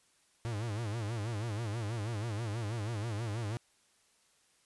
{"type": "tone with vibrato", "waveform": "45% pulse", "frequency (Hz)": 110, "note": "A2", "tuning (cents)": 0, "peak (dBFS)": -34, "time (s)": [0.45, 3.57], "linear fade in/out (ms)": 0, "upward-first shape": "sine", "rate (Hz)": 6.2, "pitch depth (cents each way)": 150, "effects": ["white hiss -69 dBFS RMS until 4.65 s", "resampled to 24000 Hz"]}